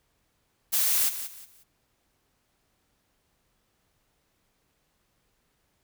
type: noise with echo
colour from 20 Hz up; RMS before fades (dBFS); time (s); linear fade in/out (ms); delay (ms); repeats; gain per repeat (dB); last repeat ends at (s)
blue; -24; 0.72-1.1; 20; 180; 3; -11; 1.64
effects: pink hiss -72 dBFS RMS until 5.83 s